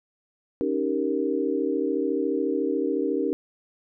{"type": "chord", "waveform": "sine", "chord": "Eb dominant seventh", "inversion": "third", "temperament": "equal", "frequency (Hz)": [277.2, 311.1, 392, 466.2], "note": ["Db4", "Eb4", "G4", "Bb4"], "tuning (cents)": [0, 0, 0, 0], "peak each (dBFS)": -28, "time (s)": [0.61, 3.33], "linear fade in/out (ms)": 0, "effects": []}